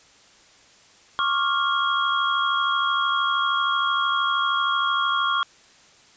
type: tone cluster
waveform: sine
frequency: 1091 / 1164 / 1395 / 3292 Hz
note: C#6 / D6 / F6 / G#7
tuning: -28 / -16 / -2 / -16 cents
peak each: -24 / -27 / -24 / -27 dBFS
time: 1.19-5.43 s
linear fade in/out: 0 ms
effects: white hiss -53 dBFS RMS until 6.16 s + resampled to 16000 Hz